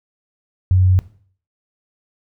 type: tone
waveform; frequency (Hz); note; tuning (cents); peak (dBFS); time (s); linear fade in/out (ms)
sine; 92.5; F#2; 0; -10; 0.71-0.99; 0
effects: noise-tail reverb RT60 0.5 s tail -17 dB re dry